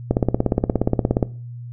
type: click train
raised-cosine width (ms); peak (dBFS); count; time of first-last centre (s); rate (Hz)
2; -3; 20; 0.11-1.228; 17
effects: noise-tail reverb RT60 0.4 s tail -19 dB re dry + added 120 Hz sine -31 dBFS peak until 1.72 s